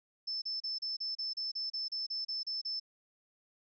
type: tone bursts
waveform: sine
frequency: 5274 Hz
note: E8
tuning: in tune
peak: -34 dBFS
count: 14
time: 0.27-2.799 s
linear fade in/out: 10 ms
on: 150 ms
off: 33 ms
effects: none